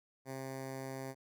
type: tone with notch filter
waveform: 10% pulse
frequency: 133.2 Hz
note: C3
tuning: 31 cents sharp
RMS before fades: -43 dBFS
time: 0.25-1.15 s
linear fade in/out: 50 ms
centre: 3200 Hz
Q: 1.5
effects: none